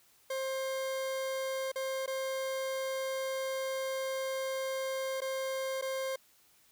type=tone with dropouts; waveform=40% pulse; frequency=530 Hz; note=C5; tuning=22 cents sharp; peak=-32 dBFS; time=0.3-6.16 s; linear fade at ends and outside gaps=5 ms; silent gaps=1.718-1.757 / 2.062-2.076 / 5.206-5.217 / 5.814-5.822 s; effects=white hiss -65 dBFS RMS until 6.71 s